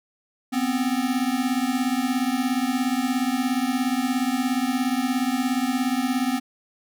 square beating tone pair, 246.9 / 263.9 Hz, B3 / C4, 0 / +15 cents, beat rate 17 Hz, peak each -25 dBFS, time 0.52-6.4 s, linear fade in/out 20 ms, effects none

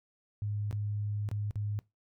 sine tone with dropouts, 103.83 Hz, G#2, in tune, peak -31 dBFS, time 0.42-1.79 s, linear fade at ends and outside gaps 0 ms, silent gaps 0.711-0.727 / 1.289-1.314 / 1.509-1.557 s, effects noise-tail reverb RT60 0.2 s tail -21 dB re dry

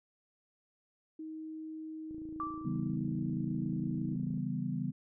sine tone, 315.2 Hz, D#4, 23 cents sharp, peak -40 dBFS, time 1.19-4.15 s, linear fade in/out 5 ms
click train, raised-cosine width 3 ms, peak -39 dBFS, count 64, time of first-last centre 2.11-4.376 s, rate 27.8 Hz
sine tone with exponential decay, 1168 Hz, D6, 10 cents flat, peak -32 dBFS, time 2.4-2.96 s, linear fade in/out 1 ms, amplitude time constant 120 ms
sine chord, C# half-diminished seventh, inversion none, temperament equal, 138.59 / 164.81 / 196 / 246.9 Hz, C#3 / E3 / G3 / B3, 0 / 0 / 0 / 0 cents, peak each -38 dBFS, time 2.64-4.92 s, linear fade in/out 20 ms
effects none

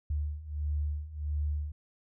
sine beating tone pair, 73.42 / 74.92 Hz, D2 / D2, 0 / +35 cents, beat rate 1.5 Hz, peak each -35 / -32 dBFS, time 0.1-1.72 s, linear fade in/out 5 ms, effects none

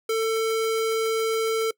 square tone, 446.4 Hz, A4, 25 cents sharp, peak -22 dBFS, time 0.09-1.71 s, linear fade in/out 5 ms, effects noise-tail reverb RT60 0.1 s tail -22 dB re dry

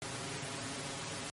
pink noise with comb filter, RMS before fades -40 dBFS, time 0.02-1.3 s, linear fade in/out 0 ms, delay 7.3 ms, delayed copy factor +0.8, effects high-pass 100 Hz 12 dB/octave + MP3 48 kbps

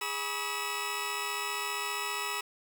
20% pulse tone cluster, 411.6 / 975 / 1131 / 1275 / 2625 Hz, G#4 / B5 / C#6 / D#6 / E7, -16 / -23 / +34 / +42 / -8 cents, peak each -37 / -32 / -39 / -32 / -34 dBFS, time 0.01-2.41 s, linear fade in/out 5 ms, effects 10-bit

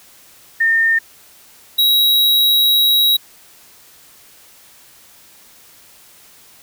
sine / square tone pair in turn, 1818 / 3852 Hz, A#6 / B7, -44 / -44 cents, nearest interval octave + minor second, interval 1300 cents, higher second, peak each -11 dBFS, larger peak neither, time 0.6-0.99 / 1.78-3.17 s, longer second, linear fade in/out 10 ms, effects white hiss -46 dBFS RMS until 6.62 s

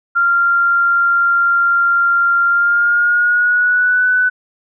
sine tone with pitch glide, 1388 to 1496.2 Hz, F6 to F#6, -11 to +19 cents, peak -10 dBFS, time 0.15-4.3 s, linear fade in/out 20 ms, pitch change +130 cents, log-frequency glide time 2.47-4.07 s, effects none

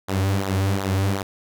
sawtooth tone with flanger, 97.1 Hz, G2, 16 cents flat, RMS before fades -22 dBFS, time 0.08-1.23 s, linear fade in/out 10 ms, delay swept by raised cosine 0.37 to 5.97 ms, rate 2.7 Hz, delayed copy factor -0.7, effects none

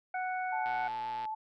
harmonic tone, 740 Hz, F#5, in tune, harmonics 1 / 2 / 3, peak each -33 / -39 / -43 dBFS, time 0.14-0.88 s, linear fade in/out 5 ms
sine tone with vibrato, 871 Hz, A5, 18 cents flat, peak -34 dBFS, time 0.52-1.35 s, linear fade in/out 10 ms, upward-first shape triangle, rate 7.6 Hz, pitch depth 12 cents each way
click train, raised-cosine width 0.3 ms, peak -31 dBFS, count 71, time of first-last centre 0.66-1.253 s, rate 118 Hz
effects none

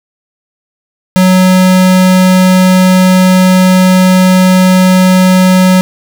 square tone, 185 Hz, F#3, in tune, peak -4 dBFS, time 1.16-5.81 s, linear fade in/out 0 ms, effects none

